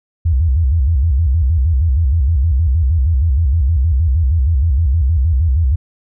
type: tone with vibrato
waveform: sine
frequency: 73.42 Hz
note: D2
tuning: in tune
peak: -10 dBFS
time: 0.25-5.76 s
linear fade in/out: 10 ms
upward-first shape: square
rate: 6.4 Hz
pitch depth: 220 cents each way
effects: none